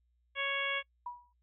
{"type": "harmonic tone", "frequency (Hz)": 554.4, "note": "C#5", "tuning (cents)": 0, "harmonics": [1, 2, 3, 4, 5, 6], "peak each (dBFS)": [-41, -40, -38, -35, -39, -40], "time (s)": [0.35, 0.83], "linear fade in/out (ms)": 50}
{"type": "tone with exponential decay", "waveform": "sine", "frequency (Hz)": 971, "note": "B5", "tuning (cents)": -30, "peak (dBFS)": -35, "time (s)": [1.06, 1.33], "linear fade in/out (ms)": 5, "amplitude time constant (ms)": 57}
{"effects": ["noise-tail reverb RT60 0.1 s tail -26 dB re dry", "added 60 Hz sine -70 dBFS peak until 1.42 s"]}